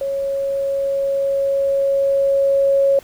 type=tone with level ramp; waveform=sine; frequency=551 Hz; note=C#5; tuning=11 cents flat; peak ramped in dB=-19 to -11 dBFS; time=0.01-2.99 s; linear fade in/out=2 ms; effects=pink hiss -45 dBFS RMS until 3.03 s